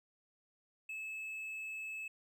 triangle tone, 2600 Hz, E7, 24 cents flat, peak -39 dBFS, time 0.89-2.08 s, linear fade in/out 5 ms, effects none

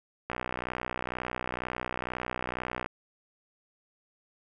click train, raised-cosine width 0.5 ms, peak -17 dBFS, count 160, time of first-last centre 0.3-2.86 s, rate 62.1 Hz, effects none

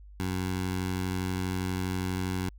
15% pulse tone with notch filter, 92.4 Hz, F#2, 2 cents flat, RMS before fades -31 dBFS, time 0.2-2.49 s, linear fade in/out 0 ms, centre 560 Hz, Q 1.6, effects added 50 Hz sine -46 dBFS peak until 2.58 s

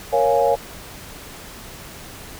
sine chord, Bb minor seventh, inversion none, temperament equal with one note detuned, 468.6 / 554.4 / 698.5 / 830.6 Hz, Bb4 / Db5 / F5 / Ab5, +9 / 0 / 0 / 0 cents, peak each -20 / -18 / -21 / -21 dBFS, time 0.12-0.56 s, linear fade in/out 20 ms, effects pink hiss -38 dBFS RMS until 2.39 s

